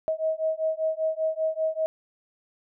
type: beating tone pair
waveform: sine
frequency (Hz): 633 / 638.1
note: D#5 / D#5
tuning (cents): +30 / +44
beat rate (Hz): 5.1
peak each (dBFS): -27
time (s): 0.08-1.86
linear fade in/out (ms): 0
effects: none